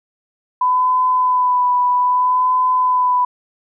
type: tone with vibrato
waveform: sine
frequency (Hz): 1000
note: B5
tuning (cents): +21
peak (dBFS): -12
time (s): 0.61-3.25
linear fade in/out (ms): 5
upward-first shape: sine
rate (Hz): 0.62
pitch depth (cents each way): 21
effects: none